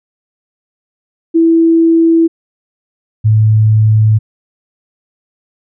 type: tone pair in turn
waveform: sine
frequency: 329.6 / 108.63 Hz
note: E4 / A2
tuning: 0 / -22 cents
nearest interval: octave + perfect fifth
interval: 1922 cents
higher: first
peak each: -5 dBFS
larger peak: neither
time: 1.34-2.28 / 3.24-4.19 s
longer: second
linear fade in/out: 20 ms
effects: none